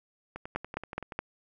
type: two click trains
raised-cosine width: 0.5 ms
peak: -24 / -16 dBFS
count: 9 / 4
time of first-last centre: 0.36-1.122 / 0.56-1.19 s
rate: 10.5 / 4.76 Hz
effects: none